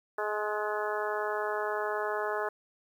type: harmonic tone with a mistuned harmonic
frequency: 210.7 Hz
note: G#3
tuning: 25 cents sharp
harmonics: 2 / 3 / 4 / 5 / 6 / 7 / 8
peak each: -34 / -36 / -37 / -38 / -39 / -39 / -40 dBFS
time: 0.18-2.49 s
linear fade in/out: 5 ms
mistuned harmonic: 8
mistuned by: +22 cents
effects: 10-bit